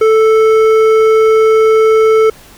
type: tone with hard clipping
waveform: sine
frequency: 440 Hz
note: A4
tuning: in tune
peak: -7 dBFS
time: 0.01-2.3 s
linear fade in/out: 5 ms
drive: 9 dB
effects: pink hiss -39 dBFS RMS until 2.57 s

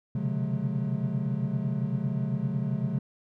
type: tone cluster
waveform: triangle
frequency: 128.2 / 136 / 146 / 182 / 213.1 Hz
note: C3 / C#3 / D3 / F#3 / G#3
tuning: -35 / -33 / -10 / -28 / +45 cents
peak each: -31 dBFS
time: 0.15-2.99 s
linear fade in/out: 5 ms
effects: none

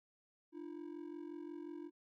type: ring-modulated tone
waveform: triangle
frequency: 320.9 Hz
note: E4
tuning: 46 cents flat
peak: -40 dBFS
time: 0.52-1.91 s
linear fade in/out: 50 ms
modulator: 22.8 Hz
effects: none

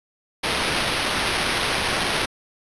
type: noise with sample-and-hold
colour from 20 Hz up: white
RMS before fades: -23 dBFS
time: 0.43-2.26 s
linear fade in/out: 10 ms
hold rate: 7350 Hz
effects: resampled to 24000 Hz

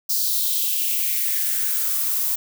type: noise with high-pass filter sweep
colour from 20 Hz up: violet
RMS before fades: -22 dBFS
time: 0.09-2.36 s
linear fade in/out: 10 ms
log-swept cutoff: 4800 to 870 Hz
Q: 3.5
effects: none

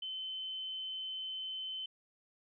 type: tone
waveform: sine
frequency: 3062 Hz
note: G7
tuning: 41 cents flat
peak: -38 dBFS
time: 0.02-1.86 s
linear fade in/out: 5 ms
effects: none

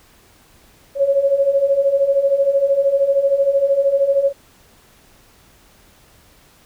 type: beating tone pair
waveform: sine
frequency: 544 / 557 Hz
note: C#5 / C#5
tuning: -33 / +8 cents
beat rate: 13 Hz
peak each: -19 / -14 dBFS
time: 0.95-4.33 s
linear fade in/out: 50 ms
effects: pink hiss -51 dBFS RMS until 6.65 s

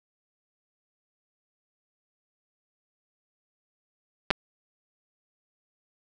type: clicks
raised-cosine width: 0.3 ms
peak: -6 dBFS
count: 2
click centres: 4.305 / 4.31 s
effects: none

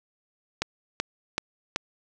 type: click train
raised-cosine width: 0.2 ms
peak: -8 dBFS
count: 4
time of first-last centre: 0.62-1.761 s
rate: 2.63 Hz
effects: none

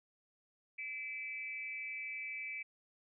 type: tone with amplitude modulation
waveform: sine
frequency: 2316 Hz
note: D7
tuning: 25 cents flat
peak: -36 dBFS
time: 0.78-2.63 s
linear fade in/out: 10 ms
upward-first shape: sine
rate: 268 Hz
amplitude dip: 85%
effects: none

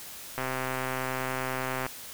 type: click train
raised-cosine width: 0.5 ms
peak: -16 dBFS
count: 194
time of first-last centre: 0.38-1.865 s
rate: 130 Hz
effects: white hiss -43 dBFS RMS until 2.13 s

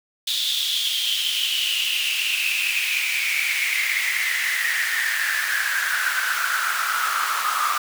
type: noise with high-pass filter sweep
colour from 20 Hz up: pink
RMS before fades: -23 dBFS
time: 0.27-7.78 s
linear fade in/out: 5 ms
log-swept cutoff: 3600 to 1200 Hz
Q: 8.4
effects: none

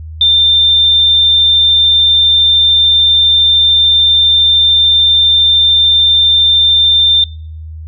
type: tone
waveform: sine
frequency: 3587 Hz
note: A7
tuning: 33 cents sharp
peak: -5 dBFS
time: 0.21-7.24 s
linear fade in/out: 2 ms
effects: noise-tail reverb RT60 0.6 s tail -25 dB re dry + added 79 Hz sine -24 dBFS peak until 7.87 s

